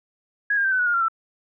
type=tone with pitch steps; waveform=sine; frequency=1661.2 / 1610.2 / 1560.7 / 1512.8 / 1466.3 / 1421.3 / 1377.7 / 1335.4 Hz; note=G#6 / G6 / G6 / F#6 / F#6 / F6 / F6 / E6; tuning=0 / +46 / -8 / +38 / -16 / +30 / -24 / +22 cents; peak=-18 dBFS; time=0.5-1.084 s; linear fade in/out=5 ms; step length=73 ms; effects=none